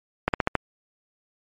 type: slowing click train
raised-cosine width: 0.5 ms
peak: -5 dBFS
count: 5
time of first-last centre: 0.28-0.553 s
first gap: 58 ms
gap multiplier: 1.11
effects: MP3 48 kbps